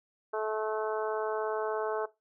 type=harmonic tone; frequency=216.7 Hz; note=A3; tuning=26 cents flat; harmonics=2 / 3 / 4 / 5 / 6 / 7; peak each=-32 / -36 / -38 / -40 / -42 / -43 dBFS; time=0.33-2.06 s; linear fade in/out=10 ms; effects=noise-tail reverb RT60 0.2 s tail -17 dB re dry